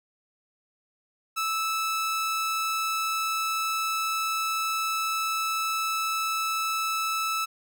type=tone; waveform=sawtooth; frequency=1311 Hz; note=E6; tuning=10 cents flat; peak=-22 dBFS; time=1.36-7.46 s; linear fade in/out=20 ms; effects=none